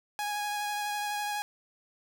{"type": "tone with vibrato", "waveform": "sawtooth", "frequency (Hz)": 829, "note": "G#5", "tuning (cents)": -3, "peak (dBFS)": -27, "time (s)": [0.19, 1.42], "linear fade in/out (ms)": 0, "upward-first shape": "sine", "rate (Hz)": 12, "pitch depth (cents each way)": 13, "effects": []}